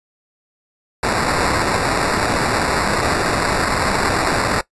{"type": "noise with sample-and-hold", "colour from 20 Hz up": "white", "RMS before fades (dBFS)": -18, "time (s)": [1.03, 4.61], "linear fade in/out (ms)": 2, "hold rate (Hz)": 3150, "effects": ["noise-tail reverb RT60 0.1 s tail -19 dB re dry", "resampled to 24000 Hz"]}